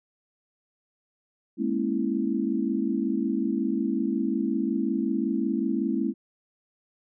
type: chord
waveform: sine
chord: A# half-diminished seventh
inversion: third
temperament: equal with one note detuned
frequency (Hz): 207.7 / 233.1 / 272.9 / 329.6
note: G#3 / A#3 / C#4 / E4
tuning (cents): 0 / 0 / -27 / 0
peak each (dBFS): -29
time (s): 1.57-6.14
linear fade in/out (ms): 50
effects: none